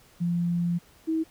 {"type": "tone pair in turn", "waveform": "sine", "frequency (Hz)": [172.7, 321.2], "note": ["F3", "E4"], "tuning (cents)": [-19, -45], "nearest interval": "major seventh", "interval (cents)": 1074, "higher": "second", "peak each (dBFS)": -23, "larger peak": "neither", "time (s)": [[0.2, 0.79], [1.07, 1.24]], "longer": "first", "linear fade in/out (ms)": 20, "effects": ["pink hiss -57 dBFS RMS until 1.3 s"]}